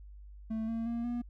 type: tone with pitch steps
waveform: triangle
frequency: 221.4 / 227.5 / 233.8 / 240.2 Hz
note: A3 / A#3 / A#3 / B3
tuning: +11 / -42 / +5 / -48 cents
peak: -30 dBFS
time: 0.5-1.22 s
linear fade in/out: 10 ms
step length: 180 ms
effects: added 50 Hz sine -47 dBFS peak until 1.29 s